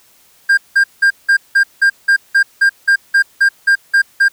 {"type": "tone bursts", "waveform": "triangle", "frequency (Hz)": 1600, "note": "G6", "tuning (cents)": 35, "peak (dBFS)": -5, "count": 15, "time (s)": [0.49, 4.285], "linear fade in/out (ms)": 10, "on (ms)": 85, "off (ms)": 180, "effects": ["white hiss -50 dBFS RMS until 4.32 s"]}